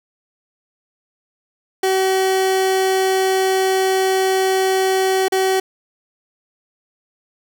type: tone with dropouts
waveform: 30% pulse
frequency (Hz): 380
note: F#4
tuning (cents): +46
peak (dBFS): -12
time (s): 1.83-5.6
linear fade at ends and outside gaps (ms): 5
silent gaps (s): 5.283-5.321
effects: none